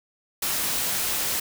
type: noise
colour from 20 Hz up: white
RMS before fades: -26 dBFS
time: 0.42-1.4 s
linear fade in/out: 5 ms
effects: none